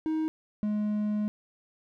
triangle tone pair in turn, 315 / 210.2 Hz, D#4 / G#3, +21 / +21 cents, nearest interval perfect fifth, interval 700 cents, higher first, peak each -24 dBFS, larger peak neither, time 0.06-0.28 / 0.63-1.28 s, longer second, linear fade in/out 0 ms, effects none

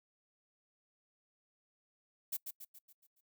violet noise with echo, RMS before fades -37 dBFS, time 2.32-2.37 s, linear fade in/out 10 ms, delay 140 ms, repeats 6, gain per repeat -6 dB, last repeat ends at 3.21 s, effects noise-tail reverb RT60 0.1 s tail -24 dB re dry

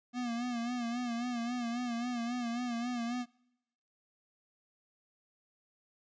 square tone with vibrato, 239.9 Hz, A#3, 50 cents sharp, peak -34 dBFS, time 0.13-3.26 s, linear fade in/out 50 ms, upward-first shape sine, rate 3.7 Hz, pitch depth 63 cents each way, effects noise-tail reverb RT60 0.9 s tail -26 dB re dry + resampled to 16000 Hz

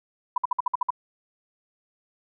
sine tone bursts, 987.8 Hz, B5, in tune, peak -19 dBFS, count 8, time 0.36-0.905 s, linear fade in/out 5 ms, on 20 ms, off 55 ms, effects none

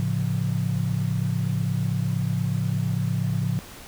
sine chord, A augmented, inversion none, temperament equal, 110 / 138.59 / 174.61 Hz, A2 / C#3 / E#3, 0 / 0 / 0 cents, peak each -26 / -26 / -27 dBFS, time 0-3.59 s, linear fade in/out 0 ms, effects pink hiss -43 dBFS RMS until 3.87 s

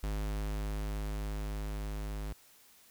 square tone with level ramp, 51.7 Hz, G#1, 7 cents flat, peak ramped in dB -33 to -37 dBFS, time 0.03-2.33 s, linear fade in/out 5 ms, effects white hiss -61 dBFS RMS until 2.9 s

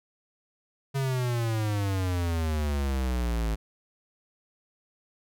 square exponential sweep, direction down, 138.5 to 53.3 Hz, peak -26 dBFS, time 0.94-3.56 s, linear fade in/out 20 ms, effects none

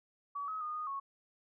sine tone with pitch steps, 1138 / 1276 / 1226 / 1234 / 1102 Hz, C#6 / D#6 / D#6 / D#6 / C#6, +45 / +43 / -26 / -15 / -11 cents, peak -36 dBFS, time 0.35-1 s, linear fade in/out 10 ms, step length 130 ms, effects none

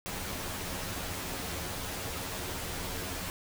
pink noise with comb filter, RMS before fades -37 dBFS, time 0.06-3.3 s, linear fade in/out 0 ms, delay 11 ms, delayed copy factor +0.65, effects none

